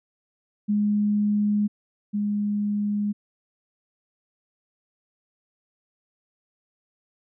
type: tone pair in turn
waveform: sine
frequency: 207.7 / 206.5 Hz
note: G#3 / G#3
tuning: 0 / -10 cents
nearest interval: unison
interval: 10 cents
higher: first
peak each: -19 / -22 dBFS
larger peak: first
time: 0.68-1.68 / 2.13-3.13 s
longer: neither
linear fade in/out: 20 ms
effects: none

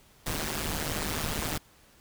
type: noise with amplitude modulation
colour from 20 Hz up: pink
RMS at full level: -28 dBFS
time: 0.26-1.58 s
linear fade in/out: 5 ms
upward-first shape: sine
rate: 154 Hz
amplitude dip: 90%
effects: pink hiss -59 dBFS RMS until 2 s

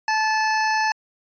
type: tone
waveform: 25% pulse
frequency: 870 Hz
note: A5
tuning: 20 cents flat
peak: -15 dBFS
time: 0.08-0.92 s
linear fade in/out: 2 ms
effects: resampled to 16000 Hz

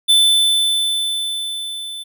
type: tone with level ramp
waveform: square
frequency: 3520 Hz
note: A7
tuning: in tune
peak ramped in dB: -9 to -28 dBFS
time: 0.08-2.04 s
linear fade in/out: 20 ms
effects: none

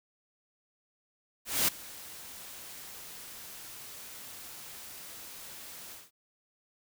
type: noise with ADSR envelope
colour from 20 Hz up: white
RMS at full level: -25 dBFS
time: 1.45-6.11 s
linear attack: 230 ms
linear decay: 10 ms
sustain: -21 dB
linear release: 190 ms
effects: none

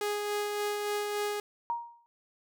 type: tone with tremolo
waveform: sawtooth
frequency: 414.3 Hz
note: G#4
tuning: 4 cents flat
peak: -25 dBFS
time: 0.01-1.4 s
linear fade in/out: 2 ms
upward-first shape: sine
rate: 3.5 Hz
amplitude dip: 30%
type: tone with exponential decay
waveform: sine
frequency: 940 Hz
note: A#5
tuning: 14 cents sharp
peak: -26 dBFS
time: 1.7-2.06 s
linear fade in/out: 0 ms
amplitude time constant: 77 ms
effects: none

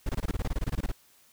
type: noise bursts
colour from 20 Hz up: brown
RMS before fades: -28 dBFS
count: 16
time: 0.06-0.918 s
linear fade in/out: 5 ms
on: 33 ms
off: 22 ms
effects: white hiss -61 dBFS RMS until 1.32 s

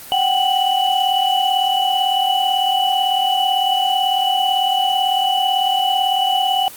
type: tone cluster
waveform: sine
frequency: 746 / 784 / 2957 Hz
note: F#5 / G5 / F#7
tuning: +14 / 0 / -2 cents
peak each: -18 dBFS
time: 0.12-6.68 s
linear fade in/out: 0 ms
effects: white hiss -36 dBFS RMS until 6.76 s + Opus 24 kbps

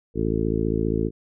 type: harmonic tone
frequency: 55 Hz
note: A1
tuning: in tune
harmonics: 1 / 2 / 3 / 4 / 5 / 6 / 7 / 8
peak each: -29 / -29 / -29 / -29 / -29 / -29 / -29 / -29 dBFS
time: 0.14-1.11 s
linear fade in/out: 50 ms
effects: none

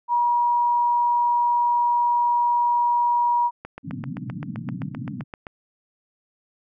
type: tone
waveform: sine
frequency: 958 Hz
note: A#5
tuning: 47 cents sharp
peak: -17 dBFS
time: 0.08-3.51 s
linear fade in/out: 50 ms
type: click train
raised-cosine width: 0.5 ms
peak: -20 dBFS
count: 15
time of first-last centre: 3.65-5.468 s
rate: 7.7 Hz
type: band-pass noise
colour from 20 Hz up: pink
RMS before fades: -32 dBFS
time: 3.83-5.24 s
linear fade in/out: 20 ms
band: 110 to 290 Hz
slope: 96 dB/octave
effects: none

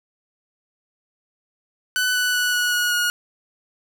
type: tone with pitch steps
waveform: sawtooth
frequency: 1498 / 1486.8 / 1475.7 / 1464.6 / 1453.7 / 1442.8 Hz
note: F#6 / F#6 / F#6 / F#6 / F#6 / F#6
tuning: +21 / +8 / -5 / -18 / -31 / -44 cents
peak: -15 dBFS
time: 1.96-3.1 s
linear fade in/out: 0 ms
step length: 190 ms
effects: none

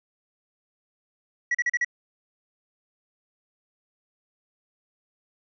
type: tone bursts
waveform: triangle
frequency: 1934 Hz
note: B6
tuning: 37 cents flat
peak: -19 dBFS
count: 5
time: 1.51-1.847 s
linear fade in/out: 5 ms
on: 37 ms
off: 38 ms
effects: resampled to 16000 Hz

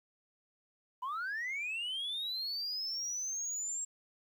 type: linear sweep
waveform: sine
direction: up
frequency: 969 to 7550 Hz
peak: -33 dBFS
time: 1.02-3.85 s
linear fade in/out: 10 ms
effects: tanh soft clip ceiling -33 dBFS + 11-bit

